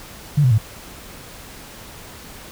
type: tone with pitch steps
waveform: sine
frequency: 146.8 / 126.33 / 108.71 Hz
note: D3 / B2 / A2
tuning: 0 / +40 / -20 cents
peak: -11 dBFS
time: 0.37-0.583 s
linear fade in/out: 10 ms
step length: 71 ms
effects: pink hiss -39 dBFS RMS until 2.51 s